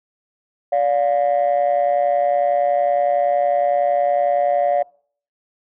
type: ring-modulated tone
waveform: triangle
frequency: 65.41 Hz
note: C2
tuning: in tune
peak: -8 dBFS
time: 0.72-4.83 s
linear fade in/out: 10 ms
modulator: 643 Hz
effects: noise-tail reverb RT60 0.5 s tail -26 dB re dry + tanh soft clip ceiling -10 dBFS